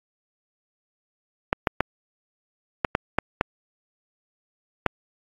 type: clicks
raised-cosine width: 0.5 ms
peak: -4 dBFS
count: 8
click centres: 1.529 / 1.672 / 1.806 / 2.848 / 2.951 / 3.186 / 3.411 / 4.863 s
effects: AAC 32 kbps